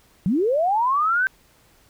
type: linear sweep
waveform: sine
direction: up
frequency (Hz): 161.5 to 1568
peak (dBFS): -17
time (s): 0.26-1.27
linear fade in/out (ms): 0
effects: pink hiss -57 dBFS RMS until 1.89 s